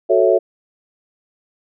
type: chord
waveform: sine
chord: F# minor seventh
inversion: none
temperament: equal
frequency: 370 / 440 / 554.4 / 659.3 Hz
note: F#4 / A4 / C#5 / E5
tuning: 0 / 0 / 0 / 0 cents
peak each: -16 dBFS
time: 0.09-0.39 s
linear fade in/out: 20 ms
effects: none